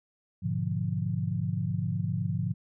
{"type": "chord", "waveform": "sine", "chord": "G# diminished seventh", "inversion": "none", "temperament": "equal", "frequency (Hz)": [103.83, 123.47, 146.83, 174.61], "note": ["G#2", "B2", "D3", "F3"], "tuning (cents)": [0, 0, 0, 0], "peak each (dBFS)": [-32, -34, -33, -32], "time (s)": [0.42, 2.54], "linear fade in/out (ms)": 20, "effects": []}